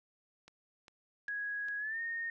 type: click train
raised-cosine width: 0.2 ms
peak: -37 dBFS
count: 4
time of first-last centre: 0.48-1.685 s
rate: 2.49 Hz
type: tone with pitch glide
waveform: sine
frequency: 1661.2 to 1843.2 Hz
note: G#6 to A#6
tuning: 0 to -20 cents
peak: -35 dBFS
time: 1.28-2.3 s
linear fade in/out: 2 ms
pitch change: +180 cents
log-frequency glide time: 1.78-2 s
effects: none